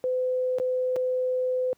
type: tone with dropouts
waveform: sine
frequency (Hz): 508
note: B4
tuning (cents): +49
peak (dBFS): -23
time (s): 0.04-1.73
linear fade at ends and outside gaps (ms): 0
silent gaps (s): 0.585-0.599 / 0.96-0.964
effects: pink hiss -66 dBFS RMS until 1.77 s + high-pass 100 Hz 12 dB/octave